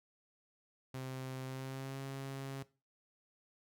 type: tone with pitch glide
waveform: sawtooth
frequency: 130.81 to 135.81 Hz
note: C3 to C#3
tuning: 0 to -35 cents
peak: -37 dBFS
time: 0.94-2.63 s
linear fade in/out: 5 ms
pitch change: +65 cents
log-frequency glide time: 1.45-2 s
effects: noise-tail reverb RT60 0.3 s tail -18 dB re dry